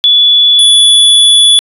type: tone pair in turn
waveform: sine / square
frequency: 3431 / 3431 Hz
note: A7 / A7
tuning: -44 / -44 cents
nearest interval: unison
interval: 0 cents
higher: neither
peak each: -3 dBFS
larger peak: neither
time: 0.04-0.59 / 0.59-1.59 s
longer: second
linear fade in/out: 0 ms
effects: resampled to 32000 Hz